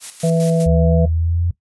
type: noise with tremolo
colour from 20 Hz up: blue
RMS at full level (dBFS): -28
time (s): 0-0.67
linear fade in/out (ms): 50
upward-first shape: square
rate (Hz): 5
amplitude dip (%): 65
type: harmonic tone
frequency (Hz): 165.1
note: E3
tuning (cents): +3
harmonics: 1 / 3 / 4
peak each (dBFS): -14 / -19 / -20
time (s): 0.23-1.06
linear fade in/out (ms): 10
type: exponential sweep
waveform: sine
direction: up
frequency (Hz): 75.1 to 87.2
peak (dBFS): -15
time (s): 0.66-1.51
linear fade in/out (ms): 5
effects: noise-tail reverb RT60 0.1 s tail -17 dB re dry + resampled to 24000 Hz